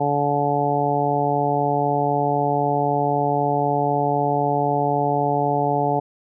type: harmonic tone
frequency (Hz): 143.9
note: D3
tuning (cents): -35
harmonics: 1 / 2 / 3 / 4 / 5 / 6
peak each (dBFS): -26 / -27 / -25 / -27 / -22 / -24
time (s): 0-6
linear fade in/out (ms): 10
effects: none